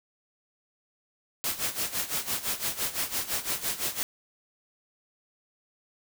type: noise with tremolo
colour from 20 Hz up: white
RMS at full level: -28 dBFS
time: 1.44-4.03 s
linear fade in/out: 0 ms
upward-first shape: sine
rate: 5.9 Hz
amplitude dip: 80%
effects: none